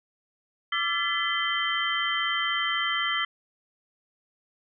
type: tone cluster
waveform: sine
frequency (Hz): 1172 / 1349 / 1732 / 2016 / 3116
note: D6 / E6 / A6 / B6 / G7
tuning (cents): -4 / +40 / -28 / +35 / -11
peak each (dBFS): -33 / -31 / -34 / -29 / -29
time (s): 0.72-3.25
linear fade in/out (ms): 5
effects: none